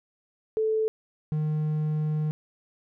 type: tone pair in turn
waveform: sine / triangle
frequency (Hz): 437.9 / 153.26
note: A4 / D#3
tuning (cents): -8 / -26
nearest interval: octave + tritone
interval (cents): 1818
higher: first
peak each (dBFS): -22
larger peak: neither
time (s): 0.57-0.88 / 1.32-2.31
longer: second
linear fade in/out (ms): 0
effects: none